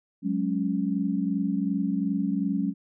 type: chord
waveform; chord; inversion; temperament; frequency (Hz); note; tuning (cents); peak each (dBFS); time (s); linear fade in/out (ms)
sine; F# suspended second; none; equal; 185 / 207.7 / 277.2; F#3 / G#3 / C#4; 0 / 0 / 0; -28; 0.22-2.74; 50
effects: none